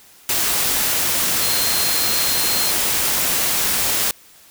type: tone in noise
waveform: sine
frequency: 4186 Hz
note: C8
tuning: in tune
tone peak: -24 dBFS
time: 1.42-2.71 s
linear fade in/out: 2 ms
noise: white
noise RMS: -19 dBFS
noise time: 0.29-4.11 s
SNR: -8 dB
effects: white hiss -48 dBFS RMS until 4.5 s